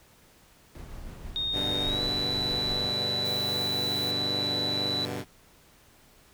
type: noise with tremolo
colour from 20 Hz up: brown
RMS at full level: -39 dBFS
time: 0.75-2.91 s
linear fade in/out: 2 ms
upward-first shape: sine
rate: 6.3 Hz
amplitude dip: 30%
type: tone with pitch glide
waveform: sine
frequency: 3700 to 3966 Hz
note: A#7 to B7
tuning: -14 to +7 cents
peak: -27 dBFS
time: 1.36-5.05 s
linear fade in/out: 0 ms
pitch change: +121 cents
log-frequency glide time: 1.82-2.02 s
type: chord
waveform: 10% pulse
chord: G major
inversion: none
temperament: equal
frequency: 98 / 123.47 / 146.83 Hz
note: G2 / B2 / D3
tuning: 0 / 0 / 0 cents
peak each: -28 / -28 / -30 dBFS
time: 1.52-5.25 s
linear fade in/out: 50 ms
type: noise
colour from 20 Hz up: blue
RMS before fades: -43 dBFS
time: 3.25-4.11 s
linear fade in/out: 0 ms
effects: pink hiss -58 dBFS RMS until 6.33 s